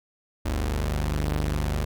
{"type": "tone pair together", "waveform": "sawtooth", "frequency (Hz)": [49.88, 75.1], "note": ["G1", "D2"], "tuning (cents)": [31, 39], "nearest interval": "perfect fifth", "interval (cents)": 708, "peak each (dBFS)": -23, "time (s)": [0.45, 1.85], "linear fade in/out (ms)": 10, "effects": []}